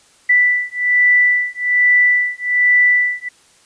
sine beating tone pair, 1975.5 / 1976.7 Hz, B6 / B6, 0 / +1 cents, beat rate 1.2 Hz, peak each -14 dBFS, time 0.29-3.29 s, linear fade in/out 10 ms, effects white hiss -51 dBFS RMS until 3.65 s + resampled to 22050 Hz

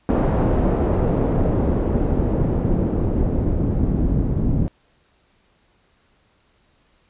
pink noise with low-pass filter sweep, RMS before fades -19 dBFS, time 0.09-4.68 s, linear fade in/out 0 ms, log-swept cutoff 670 to 250 Hz, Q 0.89, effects pink hiss -61 dBFS RMS until 7.09 s + resampled to 8000 Hz

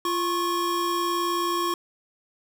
square tone pair together, 345.3 / 1095 Hz, F4 / C#6, -20 / -22 cents, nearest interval octave + minor sixth, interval 1998 cents, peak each -28 / -26 dBFS, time 0.05-1.74 s, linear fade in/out 2 ms, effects none

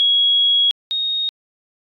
sine tone pair in turn, 3322 / 3729 Hz, G#7 / A#7, 0 / 0 cents, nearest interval major second, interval 200 cents, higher second, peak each -12 / -18 dBFS, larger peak first, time 0-0.71 / 0.91-1.29 s, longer first, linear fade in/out 0 ms, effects AAC 64 kbps

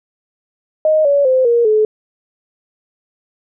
sine tone with pitch steps, 622.3 / 567.4 / 517.3 / 471.6 / 430 Hz, D#5 / C#5 / C5 / A#4 / A4, 0 / +40 / -20 / +20 / -40 cents, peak -9 dBFS, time 0.85-1.85 s, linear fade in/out 2 ms, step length 200 ms, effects none

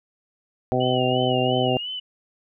harmonic tone, 127 Hz, B2, 49 cents sharp, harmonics 1 / 2 / 3 / 4 / 5 / 6, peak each -26 / -26 / -26 / -26 / -26 / -26 dBFS, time 0.72-1.77 s, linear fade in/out 0 ms
sine tone with vibrato, 2913 Hz, F#7, 28 cents flat, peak -28 dBFS, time 0.8-2 s, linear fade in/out 10 ms, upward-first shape sine, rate 2.9 Hz, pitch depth 77 cents each way
effects none

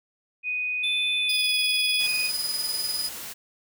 sine tone, 2489 Hz, D#7, in tune, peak -25 dBFS, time 0.43-2.31 s, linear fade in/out 50 ms
triangle tone with pitch glide, 3520 to 3382 Hz, A7 to G#7, 0 to +31 cents, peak -24 dBFS, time 0.83-2.07 s, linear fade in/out 10 ms, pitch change -69 cents, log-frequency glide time 1.17-1.58 s
sawtooth tone with tremolo, 4971 Hz, D#8, 2 cents flat, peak -22 dBFS, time 1.29-3.09 s, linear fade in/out 5 ms, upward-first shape square, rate 20 Hz, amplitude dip 45%
white noise, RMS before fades -37 dBFS, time 1.99-3.34 s, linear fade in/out 20 ms
effects none

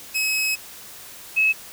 sawtooth / sine tone pair in turn, 2560 / 2582 Hz, D#7 / E7, +49 / -37 cents, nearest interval unison, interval 14 cents, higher second, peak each -17 / -15 dBFS, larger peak second, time 0.14-0.56 / 1.36-1.53 s, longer first, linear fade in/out 20 ms, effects white hiss -41 dBFS RMS until 1.72 s

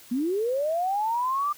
sine linear sweep, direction up, 229.5 to 1201 Hz, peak -23 dBFS, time 0.11-1.53 s, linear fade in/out 10 ms, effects white hiss -50 dBFS RMS until 1.57 s

